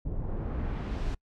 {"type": "noise with low-pass filter sweep", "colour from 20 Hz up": "brown", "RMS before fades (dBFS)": -32, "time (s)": [0.05, 1.15], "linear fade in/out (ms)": 10, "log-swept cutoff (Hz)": [440, 7200], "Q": 0.74, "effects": ["noise-tail reverb RT60 0.1 s tail -26 dB re dry"]}